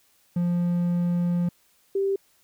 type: tone pair in turn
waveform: triangle / sine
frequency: 174.61 / 392 Hz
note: F3 / G4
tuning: 0 / 0 cents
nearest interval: octave + major second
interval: 1400 cents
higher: second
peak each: -19 / -21 dBFS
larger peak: first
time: 0.36-1.49 / 1.95-2.16 s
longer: first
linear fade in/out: 5 ms
effects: white hiss -63 dBFS RMS until 2.43 s